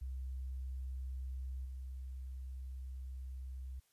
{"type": "tone with level steps", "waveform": "sine", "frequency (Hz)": 64.9, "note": "C2", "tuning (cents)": -13, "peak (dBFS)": [-39, -42], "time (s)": [0.01, 3.8], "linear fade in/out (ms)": 10, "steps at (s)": 1.65, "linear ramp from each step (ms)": 5, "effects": ["white hiss -75 dBFS RMS until 3.92 s", "resampled to 32000 Hz"]}